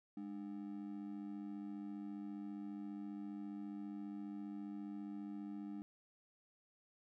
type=ring-modulated tone; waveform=triangle; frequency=253.2 Hz; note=B3; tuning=43 cents sharp; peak=-39 dBFS; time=0.17-5.82 s; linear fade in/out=0 ms; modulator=47.4 Hz; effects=none